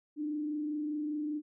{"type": "tone with frequency modulation", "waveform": "sine", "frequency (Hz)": 300, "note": "D4", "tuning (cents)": 37, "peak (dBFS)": -32, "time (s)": [0.16, 1.42], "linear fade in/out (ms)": 50, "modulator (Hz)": 25, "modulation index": 0.33, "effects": []}